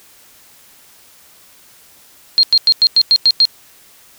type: tone bursts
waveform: sine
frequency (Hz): 4221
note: C8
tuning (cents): +14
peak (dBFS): -6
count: 8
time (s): 2.38-3.453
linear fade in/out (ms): 0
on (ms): 51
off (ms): 95
effects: white hiss -46 dBFS RMS until 4.18 s